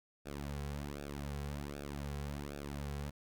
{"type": "tone with flanger", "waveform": "sawtooth", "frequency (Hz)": 71.6, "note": "D2", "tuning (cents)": -43, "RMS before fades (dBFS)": -42, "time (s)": [0.25, 3.11], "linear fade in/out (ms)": 20, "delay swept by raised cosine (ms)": [0.97, 3.37], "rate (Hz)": 1.3, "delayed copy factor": -1, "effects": []}